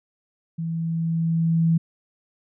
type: tone with level ramp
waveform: sine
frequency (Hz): 164.6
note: E3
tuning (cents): -2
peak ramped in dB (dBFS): -25 to -15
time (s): 0.58-1.78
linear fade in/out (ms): 10
effects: none